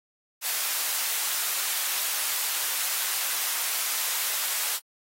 white high-pass noise, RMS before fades -28 dBFS, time 0.41-4.8 s, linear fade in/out 50 ms, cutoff 840 Hz, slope 12 dB/octave, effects AAC 48 kbps

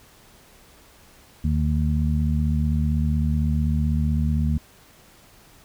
harmonic tone, 75.8 Hz, D#2, 45 cents flat, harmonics 1 / 2 / 3, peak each -21 / -24 / -26 dBFS, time 1.44-4.58 s, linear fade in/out 5 ms, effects pink hiss -52 dBFS RMS until 5.64 s

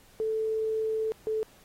sine tone pair in turn, 439.5 / 436.5 Hz, A4 / A4, -2 / -14 cents, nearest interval unison, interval 12 cents, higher first, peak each -26 dBFS, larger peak neither, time 0.2-1.12 / 1.27-1.43 s, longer first, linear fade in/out 0 ms, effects pink hiss -58 dBFS RMS until 1.64 s + AAC 48 kbps

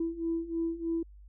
sine beating tone pair, 329.6 / 332.8 Hz, E4 / E4, 0 / +17 cents, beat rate 3.2 Hz, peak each -34 / -31 dBFS, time 0-1.03 s, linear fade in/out 5 ms, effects tanh soft clip ceiling -22 dBFS + added 50 Hz sine -49 dBFS peak until 1.28 s

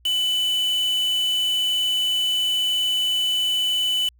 triangle tone with quantisation, 2993 Hz, F#7, 19 cents sharp, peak -18 dBFS, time 0.05-4.09 s, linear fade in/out 5 ms, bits 5, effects added 60 Hz sine -53 dBFS peak until 4.19 s

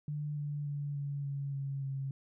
sine tone with pitch steps, 148.3 / 146.17 / 144.08 / 142.01 / 139.98 / 137.97 / 135.99 Hz, D3 / D3 / D3 / C#3 / C#3 / C#3 / C#3, +17 / -8 / -33 / +42 / +17 / -8 / -33 cents, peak -34 dBFS, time 0.08-2.11 s, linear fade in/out 2 ms, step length 290 ms, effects none

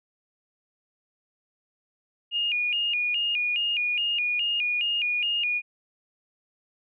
sine tone with vibrato, 2637 Hz, E7, in tune, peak -23 dBFS, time 2.31-5.62 s, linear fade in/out 50 ms, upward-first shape square, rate 2.4 Hz, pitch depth 130 cents each way, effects none

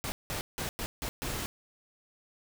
pink noise bursts at uneven times, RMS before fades -35 dBFS, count 6, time 0.04-0.12 / 0.3-0.41 / 0.58-0.69 / 0.79-0.86 / 1.02-1.09 / 1.22-1.46 s, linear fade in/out 0 ms, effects none

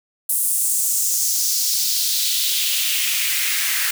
white noise with high-pass filter sweep, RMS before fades -20 dBFS, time 0.29-3.91 s, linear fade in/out 5 ms, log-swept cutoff 10000 to 1700 Hz, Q 2.3, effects none

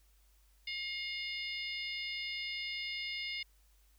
harmonic tone, 715 Hz, F5, 41 cents sharp, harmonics 3 / 4 / 5 / 6 / 7, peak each -40 / -44 / -45 / -49 / -45 dBFS, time 0.67-3.43 s, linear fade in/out 5 ms, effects added 50 Hz sine -64 dBFS peak until 3.98 s + white hiss -72 dBFS RMS until 3.98 s

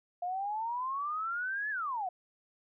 sine exponential two-way sweep, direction up then down, 698.5 to 1746 to 698.5 Hz, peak -32 dBFS, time 0.22-2.09 s, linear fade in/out 5 ms, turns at 1.7 s, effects none

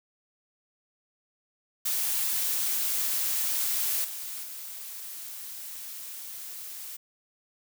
blue noise with level steps, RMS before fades -28 / -37 / -40 dBFS, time 1.85-6.97 s, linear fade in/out 10 ms, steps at 4.04 / 4.43 s, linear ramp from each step 10 ms, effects none

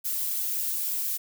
violet noise with flanger, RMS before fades -29 dBFS, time 0.04-1.18 s, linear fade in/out 20 ms, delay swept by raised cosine 1.2 to 6 ms, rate 3.9 Hz, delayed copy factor +0.7, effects none

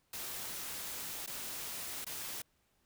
white noise with dropouts, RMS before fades -42 dBFS, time 0.13-2.42 s, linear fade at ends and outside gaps 5 ms, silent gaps 1.263-1.274 / 2.046-2.065 s, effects pink hiss -75 dBFS RMS until 2.85 s

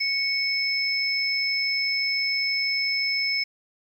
sine tone pair together, 2217 / 5227 Hz, C#7 / E8, 0 / -16 cents, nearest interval octave + minor third, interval 1484 cents, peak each -25 dBFS, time 0-3.44 s, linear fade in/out 10 ms, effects 9-bit

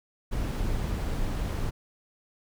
brown noise, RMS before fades -29 dBFS, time 0.31-1.71 s, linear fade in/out 20 ms, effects none

